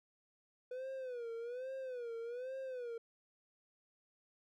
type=tone with vibrato; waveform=triangle; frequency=493.9 Hz; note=B4; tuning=in tune; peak=-39 dBFS; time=0.71-2.98 s; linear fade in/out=5 ms; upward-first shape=sine; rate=1.2 Hz; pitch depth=130 cents each way; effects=none